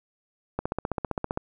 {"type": "click train", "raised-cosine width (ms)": 1, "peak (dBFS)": -13, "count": 13, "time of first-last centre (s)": [0.59, 1.374], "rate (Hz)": 15.3, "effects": []}